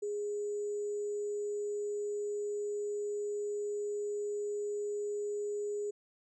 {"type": "tone with sample-and-hold", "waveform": "sine", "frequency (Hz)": 413.4, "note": "G#4", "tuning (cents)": -8, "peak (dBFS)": -33, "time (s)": [0.02, 5.91], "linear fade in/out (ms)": 10, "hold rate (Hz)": 7350, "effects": ["resampled to 22050 Hz"]}